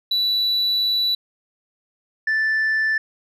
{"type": "tone pair in turn", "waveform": "sine", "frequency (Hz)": [3951, 1760], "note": ["B7", "A6"], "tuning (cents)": [0, 0], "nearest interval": "octave + major second", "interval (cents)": 1400, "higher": "first", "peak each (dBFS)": -15, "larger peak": "neither", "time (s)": [[0.11, 1.15], [2.27, 2.98]], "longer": "first", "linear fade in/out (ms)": 5, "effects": ["tanh soft clip ceiling -16 dBFS"]}